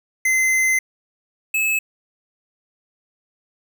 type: tone pair in turn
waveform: square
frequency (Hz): 2060 / 2595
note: C7 / E7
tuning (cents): -28 / -28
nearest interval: major third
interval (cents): 400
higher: second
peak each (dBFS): -16 / -18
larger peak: first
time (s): 0.25-0.79 / 1.54-1.79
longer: first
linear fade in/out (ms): 5
effects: none